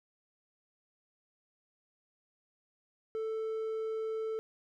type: tone with hard clipping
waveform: sine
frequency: 441.6 Hz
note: A4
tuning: 6 cents sharp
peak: -34 dBFS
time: 3.15-4.39 s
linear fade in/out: 0 ms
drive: 3 dB
effects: none